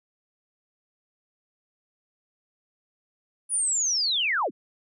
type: linear sweep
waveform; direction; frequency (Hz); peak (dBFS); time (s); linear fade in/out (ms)
sine; down; 9870 to 149.5; -22; 3.49-4.51; 50
effects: none